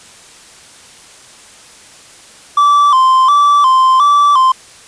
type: tone with vibrato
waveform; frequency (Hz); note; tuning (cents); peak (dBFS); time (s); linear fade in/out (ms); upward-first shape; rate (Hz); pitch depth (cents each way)
triangle; 1099; C#6; -15; -4; 2.57-4.52; 5; square; 1.4; 93
effects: white hiss -39 dBFS RMS until 4.87 s + resampled to 22050 Hz